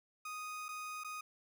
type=tone with dropouts; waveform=30% pulse; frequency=1244.5 Hz; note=D#6; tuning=in tune; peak=-39 dBFS; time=0.25-1.21 s; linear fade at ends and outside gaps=5 ms; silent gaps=0.684-0.688 / 1.037-1.045 s; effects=none